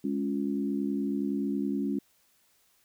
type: chord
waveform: sine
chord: Db major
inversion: second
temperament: equal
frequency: 207.7 / 277.2 / 349.2 Hz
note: Ab3 / Db4 / F4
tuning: 0 / 0 / 0 cents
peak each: -31 / -30 / -36 dBFS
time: 0.04-1.99 s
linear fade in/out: 5 ms
effects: white hiss -67 dBFS RMS until 2.84 s